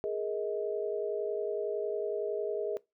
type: chord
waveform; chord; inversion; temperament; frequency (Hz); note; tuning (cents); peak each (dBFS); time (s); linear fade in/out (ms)
sine; Ab suspended second; none; equal with one note detuned; 415.3 / 466.2 / 633.1; Ab4 / Bb4 / Eb5; 0 / 0 / +30; -33 / -36 / -37; 0.04-2.77; 0
effects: noise-tail reverb RT60 0.2 s tail -21 dB re dry

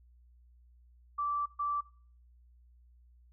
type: tone bursts at uneven times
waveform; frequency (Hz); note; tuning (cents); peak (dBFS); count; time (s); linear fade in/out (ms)
sine; 1165; D6; -14; -30; 2; 1.18-1.46 / 1.59-1.81; 10
effects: noise-tail reverb RT60 0.5 s tail -22 dB re dry + added 60 Hz sine -58 dBFS peak until 3.32 s

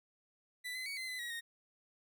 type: tone with pitch steps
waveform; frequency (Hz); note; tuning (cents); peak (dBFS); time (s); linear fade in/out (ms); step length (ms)
30% pulse; 1986 / 2038 / 2242 / 2058 / 2015 / 1907 / 1857; B6 / C7 / C#7 / C7 / B6 / A#6 / A#6; +9 / -46 / +19 / -29 / +34 / +39 / -7; -37; 0.64-1.41; 20; 110
effects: none

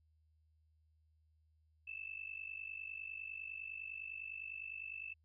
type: tone with amplitude modulation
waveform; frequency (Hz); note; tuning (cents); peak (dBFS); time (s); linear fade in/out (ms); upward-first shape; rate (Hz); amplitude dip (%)
sine; 2637; E7; 0; -40; 1.87-5.14; 10; sine; 49.9; 85
effects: added 78 Hz sine -70 dBFS peak until 5.24 s

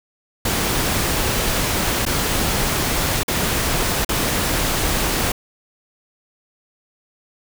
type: noise with dropouts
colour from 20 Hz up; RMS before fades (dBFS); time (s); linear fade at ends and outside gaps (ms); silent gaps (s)
pink; -20; 0.45-5.32; 5; 2.053-2.063 / 3.233-3.28 / 4.048-4.09
effects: none

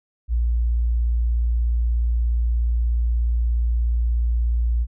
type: tone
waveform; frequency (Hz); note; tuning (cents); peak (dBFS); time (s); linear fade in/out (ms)
sine; 58.4; A#1; +4; -17; 0.28-4.87; 50
effects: none

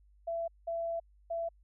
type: tone bursts at uneven times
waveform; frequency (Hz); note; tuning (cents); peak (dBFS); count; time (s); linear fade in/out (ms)
sine; 670; E5; +28; -32; 3; 0.27-0.48 / 0.67-1 / 1.3-1.49; 10
effects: added 50 Hz sine -60 dBFS peak until 1.63 s

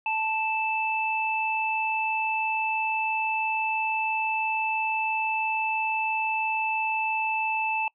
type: tone pair together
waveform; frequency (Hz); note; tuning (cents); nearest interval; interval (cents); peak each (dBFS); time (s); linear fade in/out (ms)
sine; 880 / 2637; A5 / E7; 0 / 0; octave + perfect fifth; 1900; -27; 0.06-7.88; 2
effects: noise-tail reverb RT60 0.1 s tail -24 dB re dry

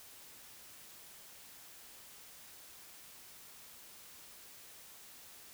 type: silence
effects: white hiss -55 dBFS RMS until 5.53 s

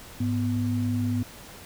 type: tone pair together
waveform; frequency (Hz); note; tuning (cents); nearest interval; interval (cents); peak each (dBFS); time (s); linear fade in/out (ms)
sine; 103.81 / 246.9; G#2 / B3; 0 / 0; octave + minor third; 1500; -26; 0.2-1.23; 5
effects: pink hiss -45 dBFS RMS until 1.65 s

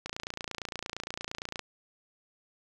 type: click train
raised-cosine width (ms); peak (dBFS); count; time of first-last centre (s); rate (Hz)
0.2; -18; 45; 0.06-1.593; 28.7
effects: none

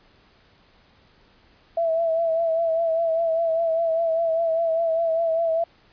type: tone with vibrato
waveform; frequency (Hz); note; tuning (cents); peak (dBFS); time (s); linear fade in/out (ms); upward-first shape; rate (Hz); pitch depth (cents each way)
sine; 659.3; E5; 0; -19; 1.77-5.64; 5; triangle; 5; 47
effects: pink hiss -57 dBFS RMS until 5.92 s + resampled to 11025 Hz

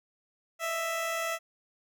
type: tone pair together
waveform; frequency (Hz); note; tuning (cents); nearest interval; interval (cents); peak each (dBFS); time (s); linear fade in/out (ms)
15% pulse; 620.1 / 661; D#5 / E5; -6 / +5; minor second; 111; -36 / -24; 0.59-1.39; 50
effects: none

